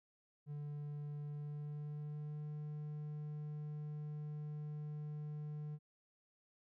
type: tone with pitch glide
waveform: triangle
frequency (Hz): 146.83 to 150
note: D3 to D3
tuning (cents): 0 to +37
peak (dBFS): -40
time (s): 0.46-5.79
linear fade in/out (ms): 50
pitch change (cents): +37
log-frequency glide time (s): 1.25-2.44
effects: none